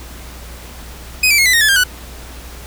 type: tone with pitch steps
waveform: sawtooth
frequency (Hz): 2509 / 2327 / 2159 / 2003 / 1858 / 1723.6 / 1598.9 / 1483.3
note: D#7 / D7 / C#7 / B6 / A#6 / A6 / G6 / F#6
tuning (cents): +14 / -17 / -46 / +24 / -6 / -36 / +34 / +4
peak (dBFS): -6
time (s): 1.23-1.838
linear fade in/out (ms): 5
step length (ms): 76
effects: added 60 Hz sine -33 dBFS peak until 2.66 s + pink hiss -36 dBFS RMS until 2.66 s